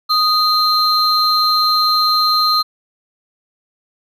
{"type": "tone pair together", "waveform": "triangle", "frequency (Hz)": [1244.5, 4140], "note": ["D#6", "C8"], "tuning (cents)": [0, -19], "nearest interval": "octave + major sixth", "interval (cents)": 2081, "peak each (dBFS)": -13, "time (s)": [0.09, 2.63], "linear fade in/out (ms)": 20, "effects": []}